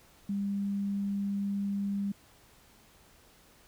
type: tone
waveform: sine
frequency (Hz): 200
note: G3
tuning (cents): +35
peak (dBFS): -29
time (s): 0.29-2.12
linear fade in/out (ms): 5
effects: pink hiss -60 dBFS RMS until 3.67 s